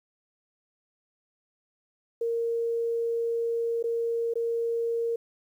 sine tone with dropouts, 463.8 Hz, A#4, 9 cents flat, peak -25 dBFS, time 2.21-5.16 s, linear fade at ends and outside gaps 5 ms, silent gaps 3.827-3.839 / 4.338-4.355 s, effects 10-bit

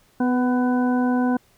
harmonic tone with a mistuned harmonic, 249.8 Hz, B3, 20 cents sharp, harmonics 1 / 2 / 3 / 4 / 6, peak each -18 / -29 / -28 / -32 / -33 dBFS, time 0.2-1.37 s, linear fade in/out 5 ms, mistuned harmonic 2, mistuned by -17 cents, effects pink hiss -59 dBFS RMS until 1.57 s

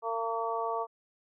harmonic tone, 227.9 Hz, A#3, 39 cents flat, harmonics 2 / 3 / 4 / 5, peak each -35 / -35 / -35 / -35 dBFS, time 0.02-0.87 s, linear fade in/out 50 ms, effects none

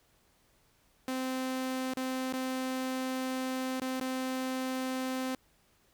sawtooth tone with dropouts, 259.3 Hz, C4, 15 cents flat, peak -28 dBFS, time 1.08-5.35 s, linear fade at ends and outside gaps 2 ms, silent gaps 1.937-1.97 / 2.327-2.335 / 3.799-3.817 / 3.999-4.01 s, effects pink hiss -68 dBFS RMS until 5.93 s

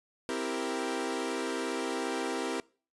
sawtooth chord, C dominant seventh, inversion none, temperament equal, 261.6 / 329.6 / 392 / 466.2 Hz, C4 / E4 / G4 / Bb4, 0 / 0 / 0 / 0 cents, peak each -33 dBFS, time 0.29-2.6 s, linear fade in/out 0 ms, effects noise-tail reverb RT60 0.4 s tail -24 dB re dry + resampled to 24000 Hz

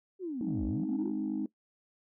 sine linear two-way sweep, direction down then up, 392 to 52 to 392 Hz, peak -33 dBFS, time 0.19-1.12 s, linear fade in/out 50 ms, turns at 0.65 s
sine chord, Ab major, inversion none, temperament equal, 207.7 / 261.6 / 311.1 Hz, Ab3 / C4 / Eb4, 0 / 0 / 0 cents, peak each -35 / -35 / -33 dBFS, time 0.41-1.46 s, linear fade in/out 2 ms
effects noise-tail reverb RT60 0.1 s tail -19 dB re dry + tanh soft clip ceiling -24 dBFS

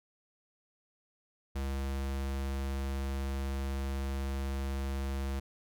square tone, 68 Hz, C#2, 33 cents flat, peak -33 dBFS, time 1.55-5.4 s, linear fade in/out 10 ms, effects none

